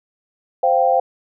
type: chord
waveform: sine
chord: C suspended fourth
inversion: none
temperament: equal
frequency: 523.3 / 698.5 / 784 Hz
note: C5 / F5 / G5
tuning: 0 / 0 / 0 cents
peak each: -17 dBFS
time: 0.63-1 s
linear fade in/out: 5 ms
effects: none